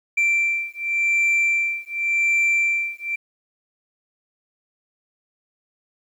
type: beating tone pair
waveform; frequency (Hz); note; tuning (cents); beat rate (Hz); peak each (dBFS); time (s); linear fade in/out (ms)
sine; 2349 / 2349.89; D7 / D7; 0 / 0; 0.89; -19; 0.17-3.16; 10
effects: tanh soft clip ceiling -15 dBFS + 9-bit